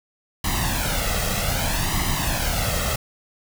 pink noise with flanger, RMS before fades -23 dBFS, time 0.44-2.96 s, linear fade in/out 5 ms, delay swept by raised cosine 1 to 1.55 ms, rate 0.63 Hz, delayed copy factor +0.7, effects none

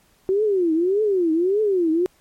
sine tone with vibrato, 370 Hz, F#4, in tune, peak -16 dBFS, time 0.29-2.06 s, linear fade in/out 0 ms, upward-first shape triangle, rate 1.7 Hz, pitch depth 300 cents each way, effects pink hiss -59 dBFS RMS until 2.2 s + MP3 64 kbps

